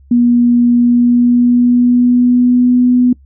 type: tone with pitch glide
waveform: sine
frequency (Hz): 240.6 to 247.9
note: B3 to B3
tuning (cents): -45 to +7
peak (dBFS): -6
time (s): 0.11-3.13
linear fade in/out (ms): 5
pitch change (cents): +52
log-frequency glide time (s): 0.76-2.81
effects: noise-tail reverb RT60 0.1 s tail -22 dB re dry + added 68 Hz sine -40 dBFS peak until 3.25 s